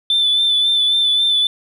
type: tone with vibrato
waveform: sine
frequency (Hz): 3520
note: A7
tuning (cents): 0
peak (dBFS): -11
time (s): 0.1-1.47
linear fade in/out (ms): 2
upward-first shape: sine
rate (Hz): 3.7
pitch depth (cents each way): 29
effects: tanh soft clip ceiling -9 dBFS